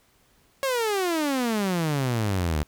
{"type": "exponential sweep", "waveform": "sawtooth", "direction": "down", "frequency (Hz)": [554.4, 71.9], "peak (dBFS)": -19, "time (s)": [0.63, 2.63], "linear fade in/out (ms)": 0, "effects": ["pink hiss -62 dBFS RMS until 2.67 s"]}